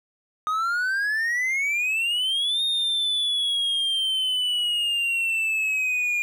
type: exponential two-way sweep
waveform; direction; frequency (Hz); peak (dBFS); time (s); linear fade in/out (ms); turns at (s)
triangle; up then down; 1237 to 3700 to 2412; -20; 0.47-6.22; 0; 2.63
effects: none